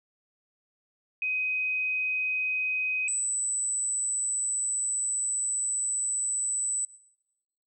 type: tone pair in turn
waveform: sine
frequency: 2515 / 7985 Hz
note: D#7 / B8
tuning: +18 / +18 cents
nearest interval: octave + minor sixth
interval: 2000 cents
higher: second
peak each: -26 dBFS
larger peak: neither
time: 1.22-3.08 / 3.08-6.85 s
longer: second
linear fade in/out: 2 ms
effects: noise-tail reverb RT60 1.0 s tail -23 dB re dry